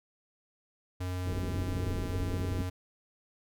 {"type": "tone", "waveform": "square", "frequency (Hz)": 91, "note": "F#2", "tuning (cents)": -28, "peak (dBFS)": -33, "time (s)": [1, 2.7], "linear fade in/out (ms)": 10}
{"type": "low-pass noise", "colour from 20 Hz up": "pink", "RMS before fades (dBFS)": -36, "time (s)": [1.25, 2.63], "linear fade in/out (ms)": 10, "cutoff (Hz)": 470, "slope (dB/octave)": 48}
{"effects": []}